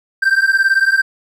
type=beating tone pair; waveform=triangle; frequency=1562 / 1580 Hz; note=G6 / G6; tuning=-7 / +13 cents; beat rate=18 Hz; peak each=-12 dBFS; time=0.22-1.02 s; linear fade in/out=10 ms; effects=none